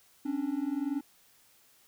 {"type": "tone pair together", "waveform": "triangle", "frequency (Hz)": [270, 290.8], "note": ["C#4", "D4"], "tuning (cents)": [-45, -17], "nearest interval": "minor second", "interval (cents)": 128, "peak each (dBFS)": [-31, -30], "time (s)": [0.25, 1.01], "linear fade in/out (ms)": 10, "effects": ["white hiss -63 dBFS RMS until 1.87 s"]}